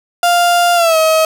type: tone with pitch glide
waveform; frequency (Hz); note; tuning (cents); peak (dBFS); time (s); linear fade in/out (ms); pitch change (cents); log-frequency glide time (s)
35% pulse; 698.5 to 636.8; F5 to D#5; 0 to +40; -7; 0.23-1.25; 2; -160; 0.75-0.97
effects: none